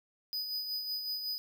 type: tone with tremolo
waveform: square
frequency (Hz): 4978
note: D#8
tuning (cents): 0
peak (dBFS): -33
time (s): 0.33-1.38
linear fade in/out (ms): 0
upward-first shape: sine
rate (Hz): 5.4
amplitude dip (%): 45
effects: none